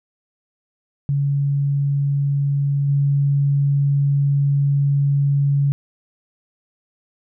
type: tone with level steps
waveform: sine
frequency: 141 Hz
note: C#3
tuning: 30 cents sharp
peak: -16 / -14 dBFS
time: 1.09-5.72 s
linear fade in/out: 0 ms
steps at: 2.88 s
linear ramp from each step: 10 ms
effects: none